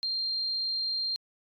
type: tone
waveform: sine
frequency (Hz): 4186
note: C8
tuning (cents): 0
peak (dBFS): -28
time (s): 0.03-1.16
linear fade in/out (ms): 0
effects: AAC 64 kbps